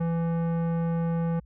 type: tone with tanh clipping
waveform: sine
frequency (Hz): 167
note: E3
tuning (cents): +23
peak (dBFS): -26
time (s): 0-1.4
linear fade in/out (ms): 10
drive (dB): 15
effects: added 60 Hz sine -49 dBFS peak until 1.45 s